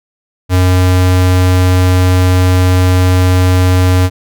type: tone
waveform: square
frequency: 91.5 Hz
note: F#2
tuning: 19 cents flat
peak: -7 dBFS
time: 0.49-4.1 s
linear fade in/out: 50 ms
effects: none